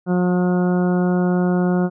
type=harmonic tone; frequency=179.7 Hz; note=F3; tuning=50 cents sharp; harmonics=1 / 2 / 3 / 4 / 5 / 6 / 7 / 8; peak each=-16 / -22 / -28 / -29 / -36 / -38 / -37 / -34 dBFS; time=0.06-1.9 s; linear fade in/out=50 ms; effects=none